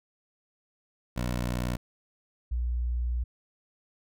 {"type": "tone pair in turn", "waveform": ["15% pulse", "sine"], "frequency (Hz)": [60.9, 60.2], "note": ["B1", "B1"], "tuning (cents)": [-24, -44], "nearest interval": "unison", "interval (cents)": 20, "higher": "first", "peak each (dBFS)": [-22, -26], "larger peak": "first", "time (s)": [[1.16, 1.77], [2.51, 3.24]], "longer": "second", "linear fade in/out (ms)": 10, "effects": []}